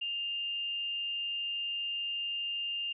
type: tone with amplitude modulation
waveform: sine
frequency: 2804 Hz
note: F7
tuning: 6 cents sharp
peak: -31 dBFS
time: 0.01-2.93 s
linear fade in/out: 10 ms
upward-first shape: sine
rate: 233 Hz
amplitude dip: 30%
effects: none